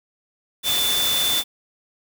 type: tone in noise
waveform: sine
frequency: 3520 Hz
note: A7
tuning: in tune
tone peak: -20 dBFS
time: 0.63-1.44 s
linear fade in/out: 50 ms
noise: white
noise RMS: -24 dBFS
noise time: 0.63-1.44 s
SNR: +1 dB
effects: none